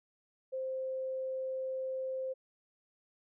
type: tone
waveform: sine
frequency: 523.3 Hz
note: C5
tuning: in tune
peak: -34 dBFS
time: 0.52-2.34 s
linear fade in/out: 20 ms
effects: none